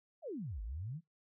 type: exponential two-way sweep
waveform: sine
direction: down then up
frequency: 724 to 48.11 to 177.9 Hz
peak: -39 dBFS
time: 0.22-1.01 s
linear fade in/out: 50 ms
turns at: 0.62 s
effects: noise-tail reverb RT60 0.2 s tail -26 dB re dry